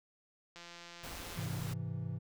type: click train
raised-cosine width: 0.2 ms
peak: -33 dBFS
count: 154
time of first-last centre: 0.56-1.45 s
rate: 172 Hz
type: noise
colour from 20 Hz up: pink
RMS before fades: -46 dBFS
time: 1.03-1.74 s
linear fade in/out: 10 ms
type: chord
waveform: triangle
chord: Ab augmented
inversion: none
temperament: equal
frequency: 103.83 / 130.81 / 164.81 Hz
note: Ab2 / C3 / E3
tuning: 0 / 0 / 0 cents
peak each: -39 dBFS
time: 1.36-2.19 s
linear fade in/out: 20 ms
effects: none